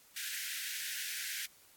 pink high-pass noise, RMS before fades -40 dBFS, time 0.16-1.46 s, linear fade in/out 5 ms, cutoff 1500 Hz, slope 96 dB/octave, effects white hiss -62 dBFS RMS until 1.76 s + AAC 64 kbps

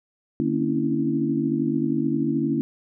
sine tone cluster, 150.1 / 230.4 / 267.1 / 280.3 / 329.5 Hz, D3 / A#3 / C4 / C#4 / E4, +38 / -20 / +36 / +19 / -1 cents, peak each -29 / -26 / -31 / -25 / -26 dBFS, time 0.4-2.61 s, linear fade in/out 0 ms, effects none

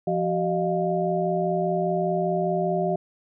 sine tone cluster, 172.8 / 379.4 / 614 / 699 Hz, F3 / F#4 / D#5 / F5, -18 / +43 / -23 / +1 cents, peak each -27 dBFS, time 0.07-2.96 s, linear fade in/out 5 ms, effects none

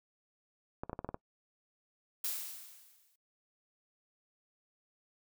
clicks, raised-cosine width 1 ms, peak -24 dBFS, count 7, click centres 0.835 / 0.896 / 0.931 / 0.991 / 1.046 / 1.09 / 1.144 s
blue noise with exponential decay, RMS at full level -34 dBFS, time 2.24-3.16 s, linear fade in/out 5 ms, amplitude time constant 200 ms
effects noise-tail reverb RT60 0.1 s tail -23 dB re dry

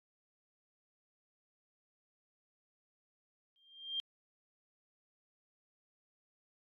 sine tone with exponential growth, 3189 Hz, G7, 29 cents sharp, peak -32 dBFS, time 3.56-4 s, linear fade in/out 0 ms, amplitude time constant 95 ms, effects AAC 32 kbps

